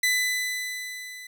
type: tone with level ramp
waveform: sawtooth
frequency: 2000 Hz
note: B6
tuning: 21 cents sharp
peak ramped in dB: -16 to -36 dBFS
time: 0.03-1.27 s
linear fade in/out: 5 ms
effects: none